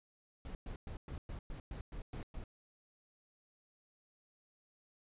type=noise bursts; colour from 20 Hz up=brown; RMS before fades=-44 dBFS; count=10; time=0.45-2.44 s; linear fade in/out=2 ms; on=100 ms; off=110 ms; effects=resampled to 8000 Hz